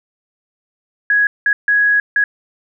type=tone bursts at uneven times; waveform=sine; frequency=1666 Hz; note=G#6; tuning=5 cents sharp; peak=-10 dBFS; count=4; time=1.1-1.27 / 1.46-1.53 / 1.68-2 / 2.16-2.24 s; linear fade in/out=2 ms; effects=none